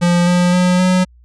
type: tone with pitch steps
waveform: square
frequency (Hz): 174.61 / 177.56 / 180.56 / 183.61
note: F3 / F3 / F#3 / F#3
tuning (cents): 0 / +29 / -42 / -13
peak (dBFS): -11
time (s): 0.01-1.05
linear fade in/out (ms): 20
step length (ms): 260
effects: added 60 Hz sine -43 dBFS peak until 1.24 s + resampled to 22050 Hz